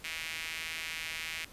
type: tone with high-pass filter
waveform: sawtooth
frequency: 161.3 Hz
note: E3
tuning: 37 cents flat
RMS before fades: -39 dBFS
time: 0.04-1.45 s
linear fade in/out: 5 ms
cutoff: 2300 Hz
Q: 2.8
effects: pink hiss -54 dBFS RMS until 1.52 s + resampled to 32000 Hz